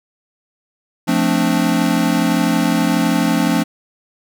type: chord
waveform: square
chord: D minor seventh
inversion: first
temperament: equal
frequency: 174.61 / 220 / 261.6 / 293.7 Hz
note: F3 / A3 / C4 / D4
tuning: 0 / 0 / 0 / 0 cents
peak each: -20 dBFS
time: 1.07-3.64 s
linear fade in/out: 20 ms
effects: none